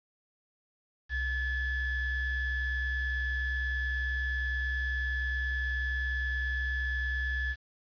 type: ring-modulated tone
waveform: triangle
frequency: 830.6 Hz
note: G#5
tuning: in tune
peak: -24 dBFS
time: 1.09-7.56 s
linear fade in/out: 50 ms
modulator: 895 Hz
effects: resampled to 11025 Hz + 9-bit